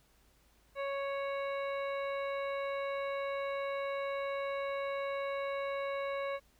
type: harmonic tone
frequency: 554.4 Hz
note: C#5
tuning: in tune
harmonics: 1 / 2 / 3 / 4 / 5 / 7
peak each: -35 / -41 / -48 / -45 / -52 / -54 dBFS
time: 0.75-6.4 s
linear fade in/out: 50 ms
effects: added 53 Hz sine -69 dBFS peak until 6.59 s + pink hiss -69 dBFS RMS until 6.59 s